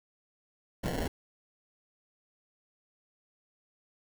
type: noise with sample-and-hold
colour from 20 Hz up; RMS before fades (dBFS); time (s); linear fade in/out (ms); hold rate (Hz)
pink; -33; 0.83-1.08; 10; 1225
effects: none